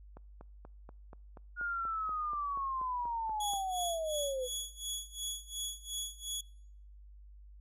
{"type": "click train", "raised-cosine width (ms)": 1, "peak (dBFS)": -36, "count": 15, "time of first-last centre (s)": [0.17, 3.535], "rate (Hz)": 4.16}
{"type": "linear sweep", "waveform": "sine", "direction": "down", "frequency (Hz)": [1441, 490], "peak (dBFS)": -33, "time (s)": [1.56, 4.49], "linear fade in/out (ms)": 50}
{"type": "tone with tremolo", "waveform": "20% pulse", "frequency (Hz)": 3369, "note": "G#7", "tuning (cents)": 24, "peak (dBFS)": -29, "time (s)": [3.4, 6.41], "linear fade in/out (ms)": 5, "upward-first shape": "sine", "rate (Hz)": 2.8, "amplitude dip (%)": 90}
{"effects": ["noise-tail reverb RT60 0.8 s tail -26 dB re dry", "added 50 Hz sine -51 dBFS peak until 7.6 s"]}